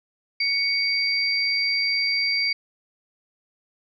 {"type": "tone pair together", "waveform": "sine", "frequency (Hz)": [2229, 4704], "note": ["C#7", "D8"], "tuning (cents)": [9, 2], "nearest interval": "octave + minor second", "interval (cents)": 1293, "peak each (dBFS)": -23, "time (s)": [0.4, 2.53], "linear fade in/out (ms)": 5, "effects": []}